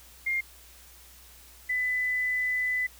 sine tone pair in turn, 2119 / 2000 Hz, C7 / B6, +21 / +21 cents, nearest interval minor second, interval 100 cents, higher first, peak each -25 dBFS, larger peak neither, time 0.26-0.41 / 1.69-2.87 s, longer second, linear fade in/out 10 ms, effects added 60 Hz sine -55 dBFS peak until 2.99 s + white hiss -53 dBFS RMS until 2.99 s

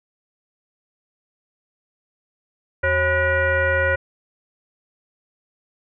sine tone with frequency modulation, 1000 Hz, B5, 21 cents sharp, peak -16 dBFS, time 2.83-3.96 s, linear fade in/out 10 ms, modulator 458 Hz, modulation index 2.1, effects none

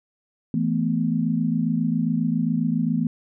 sine chord, E suspended fourth, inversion none, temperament just, 164.81 / 219.8 / 247.2 Hz, E3 / A3 / B3, 0 / -2 / +2 cents, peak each -24 dBFS, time 0.54-3.07 s, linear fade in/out 2 ms, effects none

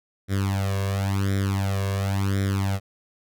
sawtooth tone with flanger, 98 Hz, G2, in tune, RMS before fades -24 dBFS, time 0.28-2.8 s, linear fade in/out 50 ms, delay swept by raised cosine 0.54 to 1.84 ms, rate 0.94 Hz, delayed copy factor +1, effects none

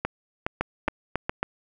two click trains, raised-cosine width 0.5 ms, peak -9 / -10 dBFS, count 4 / 4, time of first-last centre 0.61-1.43 / 0.05-1.295 s, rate 3.66 / 2.41 Hz, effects none

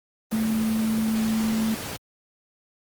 sine tone in noise, 220.9 Hz, A3, 7 cents sharp, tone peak -21 dBFS, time 0.32-1.75 s, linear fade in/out 10 ms, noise pink, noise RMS -33 dBFS, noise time 0.31-1.97 s, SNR +9 dB, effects high-pass 80 Hz 12 dB/octave + Opus 24 kbps

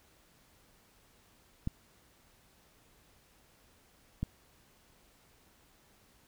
clicks, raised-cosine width 5 ms, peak -20 dBFS, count 2, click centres 1.674 / 4.23 s, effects pink hiss -65 dBFS RMS until 6.27 s

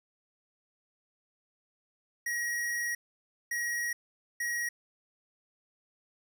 square tone bursts at uneven times, 1898 Hz, A#6, 31 cents sharp, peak -31 dBFS, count 3, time 2.26-2.95 / 3.51-3.93 / 4.4-4.69 s, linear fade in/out 5 ms, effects none

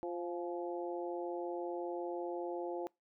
harmonic tone with a mistuned harmonic, 174.61 Hz, F3, in tune, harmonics 2 / 3 / 4 / 5, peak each -39 / -43 / -45 / -47 dBFS, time 0.03-2.87 s, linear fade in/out 0 ms, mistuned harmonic 5, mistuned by -40 cents, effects noise-tail reverb RT60 0.2 s tail -24 dB re dry

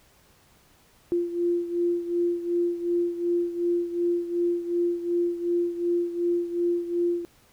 sine beating tone pair, 346.2 / 348.9 Hz, F4 / F4, -15 / -2 cents, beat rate 2.7 Hz, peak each -24 / -29 dBFS, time 1.12-7.25 s, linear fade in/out 0 ms, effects pink hiss -59 dBFS RMS until 7.52 s

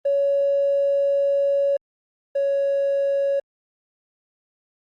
triangle tone pair in turn, 560 / 556.5 Hz, C#5 / C#5, +18 / +7 cents, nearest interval unison, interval 11 cents, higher first, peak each -13 / -15 dBFS, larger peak first, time 0.05-1.77 / 2.35-3.4 s, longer first, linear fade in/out 10 ms, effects tanh soft clip ceiling -15 dBFS + Opus 32 kbps

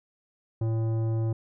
sine tone with tanh clipping, 112.5 Hz, A2, 39 cents sharp, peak -26 dBFS, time 0.61-1.33 s, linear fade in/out 5 ms, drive 13 dB, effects none

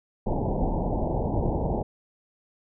pink low-pass noise, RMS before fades -26 dBFS, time 0.26-1.83 s, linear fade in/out 10 ms, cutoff 920 Hz, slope 96 dB/octave, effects none

